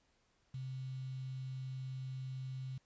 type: tone with quantisation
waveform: sine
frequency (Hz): 130.8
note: C3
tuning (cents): 0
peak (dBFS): -40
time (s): 0.54-2.78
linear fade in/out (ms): 5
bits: 10
effects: pink hiss -75 dBFS RMS until 2.85 s + resampled to 16000 Hz